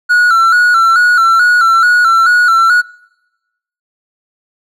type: tone with vibrato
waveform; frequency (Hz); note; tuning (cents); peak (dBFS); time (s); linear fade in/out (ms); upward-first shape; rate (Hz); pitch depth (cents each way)
triangle; 1400; F6; +4; -4; 0.09-2.82; 20; square; 2.3; 67
effects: noise-tail reverb RT60 1.0 s tail -24 dB re dry